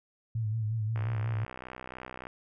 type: tone with vibrato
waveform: sine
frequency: 110 Hz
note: A2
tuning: in tune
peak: -28 dBFS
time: 0.35-1.45 s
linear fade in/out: 5 ms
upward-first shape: sine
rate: 5.6 Hz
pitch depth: 62 cents each way
type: click train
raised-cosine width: 0.5 ms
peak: -26 dBFS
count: 84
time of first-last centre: 0.96-2.269 s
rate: 63.4 Hz
effects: none